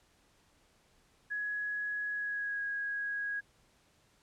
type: tone with pitch glide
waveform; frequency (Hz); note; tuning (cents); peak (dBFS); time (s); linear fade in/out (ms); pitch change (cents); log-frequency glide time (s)
sine; 1677 to 1650.1; G#6 to G#6; +16 to -12; -33; 1.3-3.41; 20; -28; 2.11-2.62
effects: pink hiss -68 dBFS RMS until 4.22 s + low-pass 10000 Hz 12 dB/octave